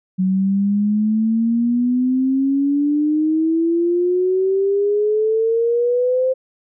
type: exponential sweep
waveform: sine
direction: up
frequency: 185 to 523.3 Hz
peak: -14 dBFS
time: 0.18-6.34 s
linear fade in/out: 20 ms
effects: none